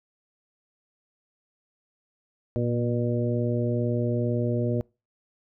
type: harmonic tone with a mistuned harmonic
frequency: 120 Hz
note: B2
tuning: 49 cents flat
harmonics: 1 / 2 / 3 / 4 / 5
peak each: -26 / -29 / -31 / -32 / -33 dBFS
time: 2.56-4.81 s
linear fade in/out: 0 ms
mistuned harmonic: 1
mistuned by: -32 cents
effects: noise-tail reverb RT60 0.3 s tail -26 dB re dry

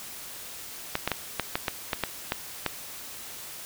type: clicks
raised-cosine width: 0.3 ms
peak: -9 dBFS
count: 10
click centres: 0.954 / 1.076 / 1.117 / 1.397 / 1.555 / 1.682 / 1.932 / 2.037 / 2.321 / 2.663 s
effects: white hiss -41 dBFS RMS until 3.65 s

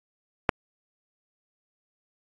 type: click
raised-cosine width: 0.5 ms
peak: -3 dBFS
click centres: 0.492 s
effects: AAC 32 kbps

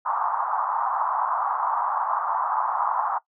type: band-pass noise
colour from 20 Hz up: pink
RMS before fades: -25 dBFS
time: 0.05-3.19 s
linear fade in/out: 20 ms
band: 810 to 1200 Hz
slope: 48 dB/octave
effects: noise-tail reverb RT60 0.1 s tail -20 dB re dry

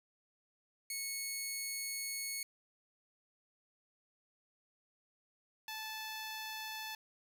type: tone pair in turn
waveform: 10% pulse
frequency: 2200 / 873.1 Hz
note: C#7 / A5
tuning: -14 / -14 cents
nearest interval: octave + major third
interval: 1600 cents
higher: first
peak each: -29 / -33 dBFS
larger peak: first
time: 0.9-2.43 / 5.68-6.95 s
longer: first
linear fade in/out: 2 ms
effects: none

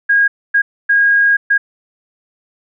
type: tone bursts at uneven times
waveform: sine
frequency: 1634 Hz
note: G#6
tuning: 29 cents flat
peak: -8 dBFS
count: 4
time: 0.09-0.28 / 0.54-0.62 / 0.89-1.37 / 1.5-1.58 s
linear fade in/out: 10 ms
effects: none

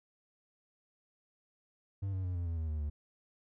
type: tone with pitch steps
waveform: triangle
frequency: 98 / 94.12 / 90.39 / 86.81 / 83.37 / 80.06 / 76.89 / 73.84 Hz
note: G2 / F#2 / F#2 / F2 / E2 / D#2 / D#2 / D2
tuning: 0 / +30 / -40 / -10 / +20 / +50 / -20 / +10 cents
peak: -31 dBFS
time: 2.02-2.9 s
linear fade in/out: 10 ms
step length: 110 ms
effects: none

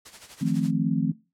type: noise with tremolo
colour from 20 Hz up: white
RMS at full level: -42 dBFS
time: 0.05-0.71 s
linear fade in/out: 10 ms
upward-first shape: sine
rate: 12 Hz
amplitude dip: 70%
type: chord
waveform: sine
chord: F dominant seventh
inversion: third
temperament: just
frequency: 157.15 / 174.61 / 218.3 / 261.9 Hz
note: Eb3 / F3 / A3 / C4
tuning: +18 / 0 / -13 / +2 cents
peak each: -27 dBFS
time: 0.41-1.12 s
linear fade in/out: 10 ms
effects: noise-tail reverb RT60 0.3 s tail -21 dB re dry + low-pass 9000 Hz 12 dB/octave

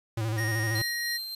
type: tone with vibrato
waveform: square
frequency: 110.8 Hz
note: A2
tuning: 13 cents sharp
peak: -28 dBFS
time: 0.17-0.82 s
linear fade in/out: 5 ms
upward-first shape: square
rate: 13 Hz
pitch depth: 51 cents each way
type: tone with pitch glide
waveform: square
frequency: 1864.7 to 1888.5 Hz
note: A#6 to A#6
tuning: 0 to +22 cents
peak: -31 dBFS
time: 0.37-1.18 s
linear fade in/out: 20 ms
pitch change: +22 cents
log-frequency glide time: 0.66-0.85 s
type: tone with tremolo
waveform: 45% pulse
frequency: 4155 Hz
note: C8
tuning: 13 cents flat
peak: -30 dBFS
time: 0.75-1.35 s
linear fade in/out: 5 ms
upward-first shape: sine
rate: 3.3 Hz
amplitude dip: 40%
effects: resampled to 32000 Hz + 9-bit

